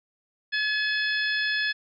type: harmonic tone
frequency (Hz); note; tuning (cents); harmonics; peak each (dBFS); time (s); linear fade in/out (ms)
854; G#5; +48; 2 / 3 / 4 / 5 / 6; -25 / -33 / -32 / -36 / -35; 0.52-1.73; 20
effects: none